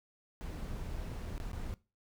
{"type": "noise with dropouts", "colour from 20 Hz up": "brown", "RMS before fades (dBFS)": -40, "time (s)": [0.41, 1.74], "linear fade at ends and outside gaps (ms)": 0, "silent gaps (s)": [[0.958, 0.963], [1.253, 1.257], [1.379, 1.401], [1.515, 1.532]], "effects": ["noise-tail reverb RT60 0.3 s tail -20 dB re dry"]}